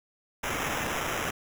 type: noise with sample-and-hold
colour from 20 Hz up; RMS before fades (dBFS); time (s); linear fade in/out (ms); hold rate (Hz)
white; -31; 0.43-1.31; 10; 4410
effects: none